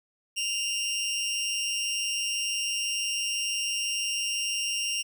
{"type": "tone with amplitude modulation", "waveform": "20% pulse", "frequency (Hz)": 2794, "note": "F7", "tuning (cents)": 0, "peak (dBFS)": -20, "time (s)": [0.36, 5.03], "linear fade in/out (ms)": 20, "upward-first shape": "sine", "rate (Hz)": 210, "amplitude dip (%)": 60, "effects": []}